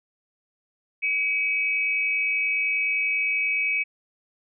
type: tone pair together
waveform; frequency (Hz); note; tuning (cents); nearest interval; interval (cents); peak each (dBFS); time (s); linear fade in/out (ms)
sine; 2275 / 2562; C#7 / E7; +44 / -50; major second; 206; -23 / -26; 1.02-3.84; 20
effects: none